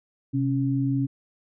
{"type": "tone pair together", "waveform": "sine", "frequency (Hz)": [130, 275.8], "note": ["C3", "C#4"], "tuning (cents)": [-11, -9], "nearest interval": "octave + minor second", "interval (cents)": 1302, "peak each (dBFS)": -24, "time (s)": [0.33, 1.07], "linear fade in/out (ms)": 20, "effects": []}